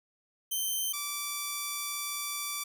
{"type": "tone pair in turn", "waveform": "5% pulse", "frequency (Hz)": [3104, 1162.7], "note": ["G7", "D6"], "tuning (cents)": [-18, -18], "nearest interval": "octave + perfect fourth", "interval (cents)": 1700, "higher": "first", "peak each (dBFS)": -21, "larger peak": "neither", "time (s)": [[0.51, 0.93], [0.93, 2.64]], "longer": "second", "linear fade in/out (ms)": 10, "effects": []}